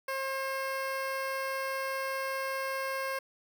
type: tone with notch filter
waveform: 15% pulse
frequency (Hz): 535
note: C5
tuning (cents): +38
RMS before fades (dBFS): -34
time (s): 0.08-3.19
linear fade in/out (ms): 5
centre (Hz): 7000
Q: 1.4
effects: none